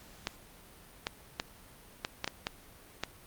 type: clicks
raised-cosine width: 0.2 ms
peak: -14 dBFS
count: 8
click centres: 0.271 / 1.069 / 1.399 / 2.049 / 2.244 / 2.277 / 2.469 / 3.036 s
effects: pink hiss -55 dBFS RMS until 3.26 s + Opus 48 kbps